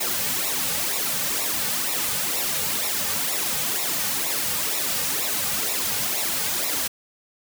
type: noise with flanger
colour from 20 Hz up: white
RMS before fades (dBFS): -25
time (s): 0-6.88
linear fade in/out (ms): 10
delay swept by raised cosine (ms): 0.63 to 3.03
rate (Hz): 2.1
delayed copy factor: -0.7
effects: none